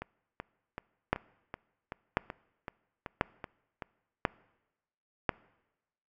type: two click trains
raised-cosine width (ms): 0.5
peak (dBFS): -23 / -10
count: 11 / 5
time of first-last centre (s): 0.02-3.822 / 1.13-5.292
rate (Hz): 2.63 / 0.961
effects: noise-tail reverb RT60 1.0 s tail -23 dB re dry

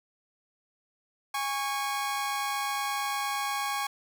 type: tone pair together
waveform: sawtooth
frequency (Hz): 819.4 / 1108.7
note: G#5 / C#6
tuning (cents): -24 / 0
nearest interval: perfect fourth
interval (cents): 524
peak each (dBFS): -28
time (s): 1.34-3.87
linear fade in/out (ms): 5
effects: none

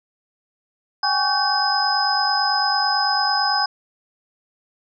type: tone cluster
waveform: sine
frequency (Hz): 774 / 823 / 1124 / 1536 / 5050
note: G5 / G#5 / C#6 / G6 / D#8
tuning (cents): -22 / -16 / +24 / -36 / +25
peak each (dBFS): -26 / -22 / -26 / -25 / -21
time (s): 1.03-3.66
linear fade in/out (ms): 5
effects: none

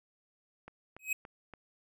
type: click train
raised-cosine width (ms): 0.5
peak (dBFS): -32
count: 4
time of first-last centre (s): 0.68-1.537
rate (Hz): 3.5
type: tone with exponential growth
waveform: square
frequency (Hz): 2537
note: D#7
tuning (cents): +33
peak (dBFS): -27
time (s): 0.99-1.13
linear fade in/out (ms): 5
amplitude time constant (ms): 29
effects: none

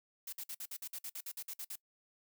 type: noise bursts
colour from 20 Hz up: blue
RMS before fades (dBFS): -43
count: 14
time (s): 0.27-1.757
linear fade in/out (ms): 5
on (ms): 57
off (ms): 53
effects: noise-tail reverb RT60 0.1 s tail -22 dB re dry

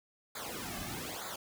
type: noise with flanger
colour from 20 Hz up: pink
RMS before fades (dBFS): -41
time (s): 0.35-1.36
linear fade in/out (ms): 5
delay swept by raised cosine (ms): 0.35 to 2.15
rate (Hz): 1.1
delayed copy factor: -0.95
effects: none

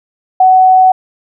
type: tone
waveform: sine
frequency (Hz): 748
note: F#5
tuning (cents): +19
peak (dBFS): -3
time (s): 0.4-0.92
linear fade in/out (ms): 5
effects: none

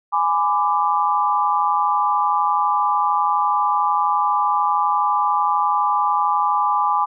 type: chord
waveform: sine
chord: G# diminished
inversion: none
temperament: equal with one note detuned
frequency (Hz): 830.6 / 1003.3 / 1174.7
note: G#5 / B5 / D6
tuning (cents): 0 / +27 / 0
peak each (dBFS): -20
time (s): 0.12-7.06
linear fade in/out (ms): 20
effects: none

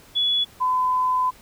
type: tone pair in turn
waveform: sine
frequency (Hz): 3400 / 1012.9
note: G#7 / B5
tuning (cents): +40 / +43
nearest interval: octave + major sixth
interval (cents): 2097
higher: first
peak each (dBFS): -18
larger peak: neither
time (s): 0.15-0.45 / 0.6-1.31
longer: second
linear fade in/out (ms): 20
effects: pink hiss -50 dBFS RMS until 1.41 s

